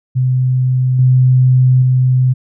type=tone with level steps; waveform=sine; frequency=128.1 Hz; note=C3; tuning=36 cents flat; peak=-10 / -6 / -8 dBFS; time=0.15-2.34 s; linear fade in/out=20 ms; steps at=0.99 / 1.82 s; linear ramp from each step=2 ms; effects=none